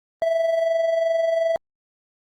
triangle tone with amplitude modulation, 659.3 Hz, E5, in tune, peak -14 dBFS, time 0.22-1.56 s, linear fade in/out 0 ms, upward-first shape sine, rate 22.7 Hz, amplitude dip 50%, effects Opus 24 kbps

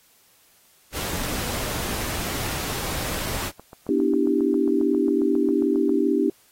pink noise, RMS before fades -29 dBFS, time 0.92-3.52 s, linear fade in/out 50 ms
click train, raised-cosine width 1 ms, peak -27 dBFS, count 27, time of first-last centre 2.38-5.894 s, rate 7.4 Hz
sine chord, E minor seventh, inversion second, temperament equal, 246.9 / 293.7 / 329.6 / 392 Hz, B3 / D4 / E4 / G4, 0 / 0 / 0 / 0 cents, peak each -25 / -22 / -25 / -23 dBFS, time 3.89-6.3 s, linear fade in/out 2 ms
effects white hiss -58 dBFS RMS until 6.51 s + AAC 48 kbps

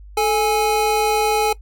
square tone pair together, 435.6 / 830.6 Hz, A4 / G#5, -17 / 0 cents, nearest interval major seventh, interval 1117 cents, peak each -19 dBFS, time 0.17-1.53 s, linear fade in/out 5 ms, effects noise-tail reverb RT60 0.1 s tail -20 dB re dry + added 50 Hz sine -37 dBFS peak until 1.61 s

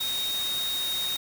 sine tone in noise, 3729 Hz, A#7, in tune, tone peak -27 dBFS, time 0-1.17 s, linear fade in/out 10 ms, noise white, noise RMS -35 dBFS, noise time 0-1.17 s, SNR +5 dB, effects none

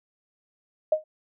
sine tone with exponential decay, 621 Hz, D#5, 3 cents flat, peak -14 dBFS, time 0.92-1.04 s, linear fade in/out 5 ms, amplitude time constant 25 ms, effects none

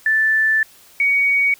sine tone pair in turn, 1760 / 2245 Hz, A6 / C#7, 0 / +21 cents, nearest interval major third, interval 421 cents, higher second, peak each -13 dBFS, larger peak neither, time 0.06-0.63 / 1-1.54 s, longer first, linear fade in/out 2 ms, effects white hiss -48 dBFS RMS until 1.59 s

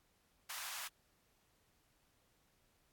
pink high-pass noise, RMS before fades -45 dBFS, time 0.49-0.88 s, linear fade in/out 10 ms, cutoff 950 Hz, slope 24 dB/octave, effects pink hiss -75 dBFS RMS until 2.92 s + AAC 64 kbps

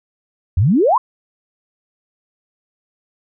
sine exponential sweep, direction up, 78.3 to 1096 Hz, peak -10 dBFS, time 0.57-0.98 s, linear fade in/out 5 ms, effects none

